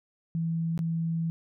sine tone with dropouts, 164.81 Hz, E3, in tune, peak -26 dBFS, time 0.35-1.3 s, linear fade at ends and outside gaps 0 ms, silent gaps 0.777-0.791 s, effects none

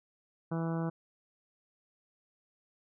harmonic tone, 164.81 Hz, E3, in tune, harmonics 1 / 2 / 3 / 4 / 5 / 6 / 7 / 8 / 9, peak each -32 / -38 / -42 / -44 / -46 / -48 / -49 / -50 / -51 dBFS, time 0.51-0.9 s, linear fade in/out 10 ms, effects none

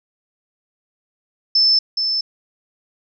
sine tone with echo, 5274 Hz, E8, in tune, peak -11 dBFS, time 1.55-1.79 s, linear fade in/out 5 ms, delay 420 ms, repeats 1, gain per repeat -6 dB, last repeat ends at 2.21 s, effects none

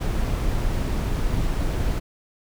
brown noise, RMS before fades -23 dBFS, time 0-2 s, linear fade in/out 20 ms, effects none

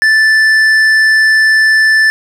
triangle tone with tanh clipping, 1758 Hz, A6, 2 cents flat, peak -7 dBFS, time 0.02-2.1 s, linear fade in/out 0 ms, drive 12 dB, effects none

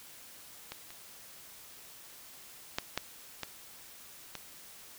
clicks, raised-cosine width 0.2 ms, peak -22 / -30 / -13 / -13 / -18 / -22 dBFS, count 6, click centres 0.72 / 0.905 / 2.785 / 2.976 / 3.433 / 4.353 s, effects white hiss -52 dBFS RMS until 4.98 s

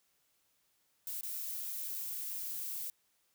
violet noise with dropouts, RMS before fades -40 dBFS, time 1.07-2.9 s, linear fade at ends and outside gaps 1 ms, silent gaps 1.21-1.232 s, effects white hiss -75 dBFS RMS until 3.34 s

